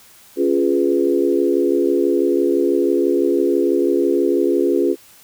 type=chord; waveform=sine; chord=C# dominant seventh; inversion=none; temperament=equal; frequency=277.2 / 349.2 / 415.3 / 493.9 Hz; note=C#4 / E#4 / G#4 / B4; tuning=0 / 0 / 0 / 0 cents; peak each=-20 / -17 / -19 / -23 dBFS; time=0.36-4.96 s; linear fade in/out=50 ms; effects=white hiss -47 dBFS RMS until 5.23 s